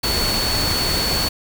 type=tone in noise; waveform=sine; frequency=4435 Hz; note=C#8; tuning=in tune; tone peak=-21 dBFS; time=0.03-1.29 s; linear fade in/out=10 ms; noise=pink; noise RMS=-22 dBFS; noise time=0.03-1.29 s; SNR=-2 dB; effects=none